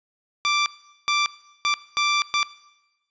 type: tone bursts at uneven times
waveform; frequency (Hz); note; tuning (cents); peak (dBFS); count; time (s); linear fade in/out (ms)
15% pulse; 1174.7; D6; 0; -13; 5; 0.45-0.66 / 1.08-1.26 / 1.65-1.74 / 1.97-2.22 / 2.34-2.43; 0
effects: noise-tail reverb RT60 1.0 s tail -19 dB re dry + resampled to 16000 Hz